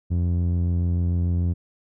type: tone with low-pass filter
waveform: sawtooth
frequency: 86.9 Hz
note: F2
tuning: 8 cents flat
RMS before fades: -22 dBFS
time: 0.1-1.54 s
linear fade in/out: 20 ms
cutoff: 190 Hz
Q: 0.65
effects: none